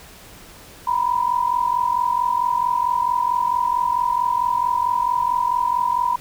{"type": "tone pair together", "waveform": "sine", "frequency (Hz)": [955.5, 1000], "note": ["A#5", "B5"], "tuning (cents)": [43, 21], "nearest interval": "minor second", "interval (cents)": 78, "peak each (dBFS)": -20, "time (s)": [0.87, 6.16], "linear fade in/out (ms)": 5, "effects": ["pink hiss -43 dBFS RMS until 6.2 s"]}